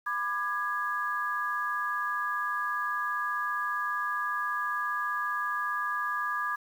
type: chord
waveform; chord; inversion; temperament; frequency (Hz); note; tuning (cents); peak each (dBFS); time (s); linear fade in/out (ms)
sine; G# diminished; first; just; 996.7 / 1196.1 / 1661.2; B5 / D6 / G#6; +16 / +31 / 0; -37 / -31 / -32; 0.06-6.56; 10
effects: 9-bit